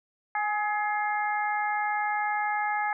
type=harmonic tone with a mistuned harmonic; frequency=422.4 Hz; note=G#4; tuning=29 cents sharp; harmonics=2 / 3 / 4 / 5; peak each=-27 / -35 / -33 / -34 dBFS; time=0.35-2.93 s; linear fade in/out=2 ms; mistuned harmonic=2; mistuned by=-21 cents; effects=none